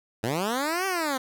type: linear two-way sweep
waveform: 10% pulse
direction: up then down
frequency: 103.1 to 392 to 252.6 Hz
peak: -17 dBFS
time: 0.23-1.18 s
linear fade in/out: 10 ms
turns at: 0.86 s
effects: none